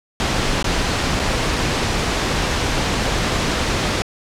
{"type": "noise with dropouts", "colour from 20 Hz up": "pink", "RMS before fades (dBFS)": -19, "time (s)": [0.2, 4.02], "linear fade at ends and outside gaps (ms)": 0, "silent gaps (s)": [[0.627, 0.643], [1.193, 1.197]], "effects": ["low-pass 6000 Hz 12 dB/octave"]}